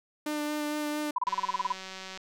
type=tone with vibrato; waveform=sawtooth; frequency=299 Hz; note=D4; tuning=31 cents sharp; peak=-26 dBFS; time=0.26-1.11 s; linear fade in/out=5 ms; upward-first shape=sine; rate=4.4 Hz; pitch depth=13 cents each way
type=tone bursts; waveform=sine; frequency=995 Hz; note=B5; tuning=13 cents sharp; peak=-24 dBFS; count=11; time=1.16-1.724 s; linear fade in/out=5 ms; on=24 ms; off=30 ms
type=click train; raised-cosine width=0.2 ms; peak=-24 dBFS; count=172; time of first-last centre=1.27-2.175 s; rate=189 Hz
effects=none